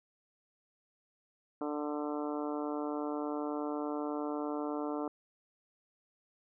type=harmonic tone; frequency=148.3 Hz; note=D3; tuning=17 cents sharp; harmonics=2 / 3 / 4 / 5 / 6 / 7 / 8 / 9; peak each=-36 / -40 / -42 / -44 / -46 / -47 / -48 / -49 dBFS; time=1.61-5.08 s; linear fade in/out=2 ms; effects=none